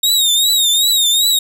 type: tone with vibrato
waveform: sawtooth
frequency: 3737 Hz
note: A#7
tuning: 4 cents sharp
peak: -8 dBFS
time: 0.03-1.39 s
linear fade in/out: 5 ms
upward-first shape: triangle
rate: 2.6 Hz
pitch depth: 110 cents each way
effects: none